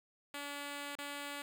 5% pulse tone with dropouts, 286.4 Hz, D4, 43 cents flat, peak -30 dBFS, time 0.34-1.42 s, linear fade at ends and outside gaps 2 ms, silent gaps 0.953-0.986 s, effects none

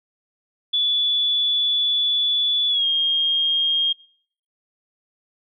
sine tone with pitch glide, 3444 to 3232 Hz, A7 to G#7, -38 to -48 cents, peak -17 dBFS, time 0.73-3.93 s, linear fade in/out 10 ms, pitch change -110 cents, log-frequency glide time 2.69-2.85 s, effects noise-tail reverb RT60 0.6 s tail -25 dB re dry

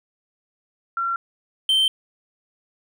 sine / triangle tone pair in turn, 1366 / 3115 Hz, F6 / G7, -39 / -12 cents, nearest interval octave + major second, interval 1427 cents, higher second, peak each -21 / -14 dBFS, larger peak second, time 0.97-1.16 / 1.69-1.88 s, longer neither, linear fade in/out 2 ms, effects none

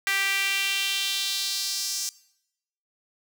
sawtooth tone with high-pass filter sweep, 392 Hz, G4, in tune, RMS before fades -27 dBFS, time 0.07-2.09 s, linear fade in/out 0 ms, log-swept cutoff 1900 to 5900 Hz, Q 2.6, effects noise-tail reverb RT60 0.8 s tail -20 dB re dry

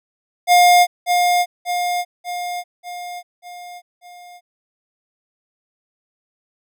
square tone with echo, 710 Hz, F5, 28 cents sharp, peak -9 dBFS, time 0.47-0.87 s, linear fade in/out 50 ms, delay 590 ms, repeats 6, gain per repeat -5 dB, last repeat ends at 4.41 s, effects none

